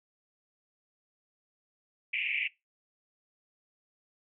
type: band-pass noise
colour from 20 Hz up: pink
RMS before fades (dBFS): -32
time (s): 2.13-2.48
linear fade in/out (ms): 10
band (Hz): 2100 to 2800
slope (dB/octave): 96
effects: noise-tail reverb RT60 0.2 s tail -20 dB re dry